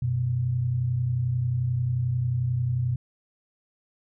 sine tone pair together, 93.4 / 124.67 Hz, F#2 / B2, +17 / +17 cents, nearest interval perfect fourth, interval 500 cents, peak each -31 / -23 dBFS, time 0.02-2.96 s, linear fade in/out 5 ms, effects none

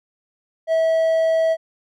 triangle tone, 649 Hz, E5, 27 cents flat, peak -13 dBFS, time 0.67-1.57 s, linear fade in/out 50 ms, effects none

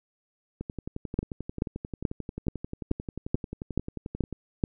two click trains, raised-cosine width 3 ms, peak -11 / -21 dBFS, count 9 / 43, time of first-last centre 1.19-4.638 / 0.61-4.327 s, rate 2.32 / 11.3 Hz, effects none

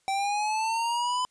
square linear sweep, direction up, 773 to 1009 Hz, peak -26 dBFS, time 0.08-1.25 s, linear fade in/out 0 ms, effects white hiss -69 dBFS RMS until 1.3 s + resampled to 22050 Hz

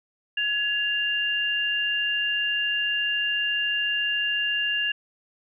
sine tone pair together, 1679.9 / 2794 Hz, G#6 / F7, +19 / 0 cents, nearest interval major sixth, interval 881 cents, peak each -27 / -24 dBFS, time 0.37-4.92 s, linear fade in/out 5 ms, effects none

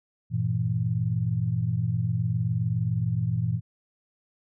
sine chord, E diminished, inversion first, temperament equal with one note detuned, 98 / 117.42 / 164.81 Hz, G2 / Bb2 / E3, 0 / +13 / 0 cents, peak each -31 / -25 / -29 dBFS, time 0.3-3.61 s, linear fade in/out 50 ms, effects none

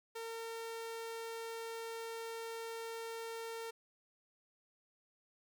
sawtooth tone, 455.9 Hz, A#4, 39 cents flat, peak -38 dBFS, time 0.15-3.71 s, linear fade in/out 10 ms, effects none

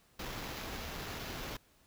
pink noise with sample-and-hold, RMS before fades -42 dBFS, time 0.19-1.57 s, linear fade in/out 5 ms, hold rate 8820 Hz, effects pink hiss -67 dBFS RMS until 1.86 s

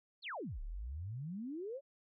sine exponential two-way sweep, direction down then up, 4644 to 33 to 581 Hz, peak -40 dBFS, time 0.22-1.81 s, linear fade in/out 50 ms, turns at 0.61 s, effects none

